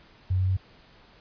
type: tone with pitch steps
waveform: sine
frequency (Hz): 92.5 / 93.3 / 94.12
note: F#2 / F#2 / F#2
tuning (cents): 0 / +15 / +30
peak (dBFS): -21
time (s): 0.3-0.57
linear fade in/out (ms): 10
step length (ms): 90
effects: pink hiss -55 dBFS RMS until 1.2 s + resampled to 11025 Hz